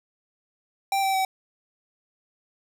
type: tone with pitch steps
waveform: square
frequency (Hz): 784 / 773.7 / 763.4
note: G5 / G5 / G5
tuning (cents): 0 / -23 / -46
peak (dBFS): -22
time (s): 0.92-1.25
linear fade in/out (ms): 2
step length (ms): 110
effects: none